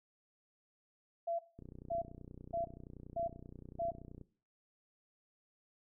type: tone bursts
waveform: sine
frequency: 677 Hz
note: E5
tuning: 46 cents sharp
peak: -34 dBFS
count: 5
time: 1.27-3.91 s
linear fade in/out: 10 ms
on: 120 ms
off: 510 ms
type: click train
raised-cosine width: 3 ms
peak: -37 dBFS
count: 81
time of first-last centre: 1.59-4.213 s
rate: 30.5 Hz
effects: noise-tail reverb RT60 0.4 s tail -17 dB re dry